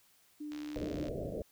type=tone; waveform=sine; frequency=298.6 Hz; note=D4; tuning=29 cents sharp; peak=-39 dBFS; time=0.4-1.09 s; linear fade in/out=10 ms
type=click train; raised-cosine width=0.2 ms; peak=-32 dBFS; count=41; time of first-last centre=0.52-1.083 s; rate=71 Hz
type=low-pass noise; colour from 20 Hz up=white; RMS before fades=-39 dBFS; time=0.76-1.42 s; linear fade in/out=0 ms; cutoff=650 Hz; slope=96 dB/octave
effects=white hiss -67 dBFS RMS until 1.51 s